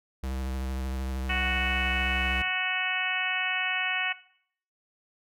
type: tone with vibrato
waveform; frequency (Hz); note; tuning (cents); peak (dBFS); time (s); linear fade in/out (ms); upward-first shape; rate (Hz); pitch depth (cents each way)
square; 65.41; C2; 0; -31; 0.23-2.42; 5; sine; 13; 30
type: harmonic tone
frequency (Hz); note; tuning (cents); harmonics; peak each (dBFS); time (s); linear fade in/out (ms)
370; F#4; 0; 2 / 3 / 4 / 5 / 6 / 7 / 8; -36 / -38 / -35 / -33 / -34 / -32 / -35; 1.29-4.13; 10
effects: noise-tail reverb RT60 0.6 s tail -17 dB re dry

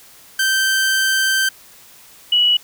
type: tone pair in turn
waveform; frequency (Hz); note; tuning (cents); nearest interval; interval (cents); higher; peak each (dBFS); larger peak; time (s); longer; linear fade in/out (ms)
sawtooth / sine; 1557 / 2934; G6 / F#7; -12 / -15; major seventh; 1097; second; -11; neither; 0.39-1.49 / 2.32-2.57; first; 5
effects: white hiss -45 dBFS RMS until 2.63 s

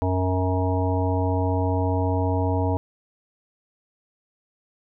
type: harmonic tone with a mistuned harmonic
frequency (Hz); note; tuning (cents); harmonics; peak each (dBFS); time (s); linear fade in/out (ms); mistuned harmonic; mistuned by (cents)
92.5; F#2; 0; 1 / 3 / 5 / 7 / 9 / 10; -22 / -27 / -29 / -30 / -32 / -32; 0.02-2.77; 0; 10; +41
effects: none

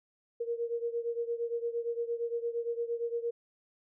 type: beating tone pair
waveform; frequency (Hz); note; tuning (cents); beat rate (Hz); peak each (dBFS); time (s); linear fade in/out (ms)
sine; 466.2 / 474.9; A#4 / A#4; 0 / +32; 8.7; -33 / -36; 0.4-3.31; 10
effects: none

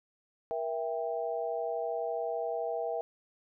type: chord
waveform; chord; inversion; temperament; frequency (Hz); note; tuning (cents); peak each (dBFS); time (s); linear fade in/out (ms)
sine; E diminished; second; just; 474.7 / 659.3 / 791.1; Bb4 / E5 / G5; +31 / 0 / +16; -35 / -34 / -38; 0.51-3.01; 0
effects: none

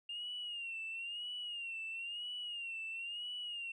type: tone with vibrato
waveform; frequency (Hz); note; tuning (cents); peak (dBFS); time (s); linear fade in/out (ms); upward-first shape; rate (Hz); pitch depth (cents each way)
sine; 2800; F7; +4; -39; 0.09-3.72; 5; sine; 1; 92
effects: tanh soft clip ceiling -36 dBFS

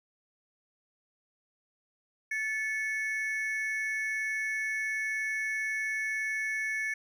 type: ring-modulated tone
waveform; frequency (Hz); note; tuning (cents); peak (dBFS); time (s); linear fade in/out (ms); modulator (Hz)
triangle; 1975.5; B6; 0; -25; 2.31-6.94; 5; 234
effects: none

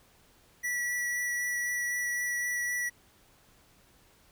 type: tone with vibrato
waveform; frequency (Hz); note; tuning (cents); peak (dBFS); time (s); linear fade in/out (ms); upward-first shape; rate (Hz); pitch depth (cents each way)
square; 1947; B6; -25; -30; 0.63-2.9; 20; triangle; 3.9; 10
effects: pink hiss -62 dBFS RMS until 4.31 s

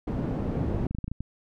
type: low-pass noise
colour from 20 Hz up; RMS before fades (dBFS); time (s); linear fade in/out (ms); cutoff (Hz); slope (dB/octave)
white; -29; 0.07-0.87; 5; 270; 12
type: clicks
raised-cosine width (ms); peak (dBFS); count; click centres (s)
5; -20; 10; 0.747 / 0.813 / 0.843 / 0.91 / 0.949 / 0.986 / 1.043 / 1.08 / 1.116 / 1.206
effects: none

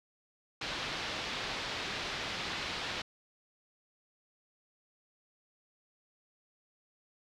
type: low-pass noise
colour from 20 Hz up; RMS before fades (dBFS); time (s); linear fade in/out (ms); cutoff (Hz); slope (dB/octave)
white; -38; 0.61-3.02; 5; 4300; 24
effects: none

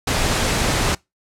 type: noise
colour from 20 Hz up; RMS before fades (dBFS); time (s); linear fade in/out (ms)
pink; -19; 0.07-0.95; 5
effects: noise-tail reverb RT60 0.2 s tail -24 dB re dry + low-pass 9000 Hz 12 dB/octave

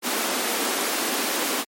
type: high-pass noise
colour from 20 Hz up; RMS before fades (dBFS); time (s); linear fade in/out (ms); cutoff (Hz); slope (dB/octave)
pink; -25; 0.02-1.65; 50; 230; 48
effects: MP3 64 kbps

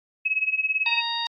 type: tone with tremolo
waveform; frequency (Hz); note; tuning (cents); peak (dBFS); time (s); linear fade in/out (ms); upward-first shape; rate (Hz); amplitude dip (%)
sine; 2565; E7; -48; -18; 0.25-1.02; 10; sine; 18; 85
type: harmonic tone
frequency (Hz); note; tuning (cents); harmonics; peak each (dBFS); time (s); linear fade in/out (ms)
932.3; A#5; 0; 1 / 2 / 3 / 4 / 5; -30 / -35 / -36 / -28 / -34; 0.86-1.27; 2
effects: AAC 64 kbps

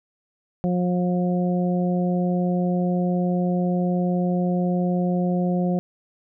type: harmonic tone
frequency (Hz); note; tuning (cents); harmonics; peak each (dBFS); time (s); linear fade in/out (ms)
178.8; F3; +41; 1 / 2 / 3 / 4; -20 / -29 / -29 / -32; 0.64-5.79; 0
effects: none

